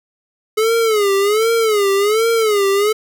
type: tone with vibrato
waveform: square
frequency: 425.4 Hz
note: G#4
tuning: 42 cents sharp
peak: -13 dBFS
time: 0.57-2.93 s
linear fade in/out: 10 ms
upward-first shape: sine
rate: 1.3 Hz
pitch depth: 140 cents each way
effects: none